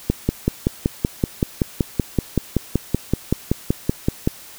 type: click train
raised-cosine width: 3 ms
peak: -3 dBFS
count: 23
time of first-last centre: 0.1-4.275 s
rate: 5.27 Hz
effects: white hiss -41 dBFS RMS until 4.58 s